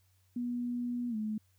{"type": "tone with pitch glide", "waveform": "sine", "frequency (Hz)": [242.8, 215.1], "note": ["B3", "A3"], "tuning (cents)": [-29, -39], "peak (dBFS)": -32, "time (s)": [0.36, 1.38], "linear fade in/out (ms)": 5, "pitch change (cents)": -210, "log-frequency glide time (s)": [1.09, 1.16], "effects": ["added 93 Hz sine -67 dBFS peak until 1.58 s", "white hiss -74 dBFS RMS until 1.58 s"]}